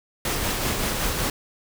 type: noise with tremolo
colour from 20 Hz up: pink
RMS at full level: -24 dBFS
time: 0.25-1.3 s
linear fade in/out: 2 ms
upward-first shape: sine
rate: 5.3 Hz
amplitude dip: 30%
effects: none